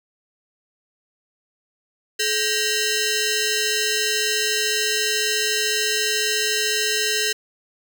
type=ring-modulated tone; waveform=10% pulse; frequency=1156 Hz; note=D6; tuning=28 cents flat; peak=-8 dBFS; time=2.19-7.33 s; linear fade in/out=10 ms; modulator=729 Hz; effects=none